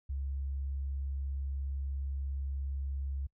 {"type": "tone", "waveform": "sine", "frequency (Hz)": 68.5, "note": "C#2", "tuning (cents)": -20, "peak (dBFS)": -33, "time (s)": [0.09, 3.27], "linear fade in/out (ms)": 10, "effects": ["noise-tail reverb RT60 0.1 s tail -26 dB re dry"]}